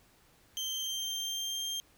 30% pulse tone with pitch glide, 3136 to 3187 Hz, G7 to G7, 0 to +28 cents, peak -31 dBFS, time 0.57-1.8 s, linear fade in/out 0 ms, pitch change +28 cents, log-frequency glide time 0.67-1.66 s, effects pink hiss -64 dBFS RMS until 1.97 s

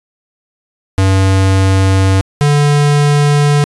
square tone pair in turn, 95.9 / 145.69 Hz, G2 / D3, -37 / -14 cents, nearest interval perfect fifth, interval 723 cents, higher second, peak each -8 dBFS, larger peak neither, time 0.98-2.21 / 2.41-3.64 s, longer neither, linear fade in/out 0 ms, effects resampled to 24000 Hz

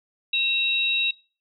sine tone pair together, 2700 / 3818 Hz, E7 / A#7, +41 / +41 cents, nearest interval tritone, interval 600 cents, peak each -23 dBFS, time 0.33-1.11 s, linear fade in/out 5 ms, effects noise-tail reverb RT60 0.4 s tail -25 dB re dry

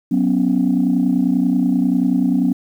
sine chord, F# suspended fourth, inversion none, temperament equal, 185 / 246.9 / 277.2 Hz, F#3 / B3 / C#4, 0 / 0 / 0 cents, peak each -18 / -16 / -17 dBFS, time 0.11-2.53 s, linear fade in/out 10 ms, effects tanh soft clip ceiling -7 dBFS + 8-bit

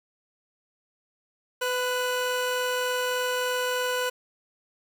30% pulse tone pair together, 501.1 / 1480 Hz, B4 / F#6, +25 / 0 cents, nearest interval octave + perfect fifth, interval 1875 cents, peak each -24 / -27 dBFS, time 1.61-4.1 s, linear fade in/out 10 ms, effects 9-bit

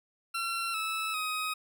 20% pulse tone with pitch steps, 1359 / 1308.2 / 1259.2 Hz, F6 / E6 / D#6, -48 / -14 / +20 cents, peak -26 dBFS, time 0.34-1.54 s, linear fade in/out 10 ms, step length 400 ms, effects none

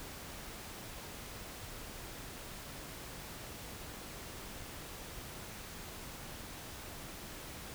silence, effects pink hiss -47 dBFS RMS until 7.74 s

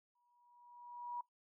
sine tone with exponential growth, 965 Hz, B5, 40 cents flat, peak -38 dBFS, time 0.15-1.21 s, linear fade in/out 5 ms, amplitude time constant 230 ms, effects noise-tail reverb RT60 0.2 s tail -26 dB re dry

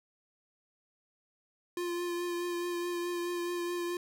square tone with vibrato, 349.2 Hz, F4, in tune, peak -33 dBFS, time 1.77-3.97 s, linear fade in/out 2 ms, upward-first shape triangle, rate 4.7 Hz, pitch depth 21 cents each way, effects none

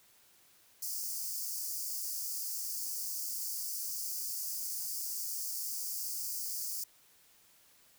white high-pass noise, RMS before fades -38 dBFS, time 0.82-6.84 s, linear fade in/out 5 ms, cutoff 4600 Hz, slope 96 dB/octave, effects white hiss -64 dBFS RMS until 7.98 s

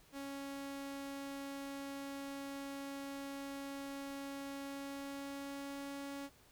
sawtooth tone with pitch glide, 277.2 to 279.3 Hz, C#4 to C#4, 0 to +13 cents, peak -39 dBFS, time 0.12-6.3 s, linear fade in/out 50 ms, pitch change +13 cents, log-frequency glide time 4.57-5.85 s, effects pink hiss -65 dBFS RMS until 6.51 s

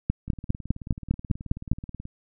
two click trains, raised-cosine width 5 ms, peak -24 / -9 dBFS, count 34 / 9, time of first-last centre 0.28-2.054 / 0.1-1.716 s, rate 18.6 / 4.95 Hz, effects none

